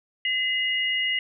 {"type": "tone pair together", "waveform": "sine", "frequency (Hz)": [2035, 2867], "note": ["C7", "F7"], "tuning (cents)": [-49, 45], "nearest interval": "tritone", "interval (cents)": 594, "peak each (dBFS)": -25, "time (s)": [0.25, 1.19], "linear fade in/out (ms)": 2, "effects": []}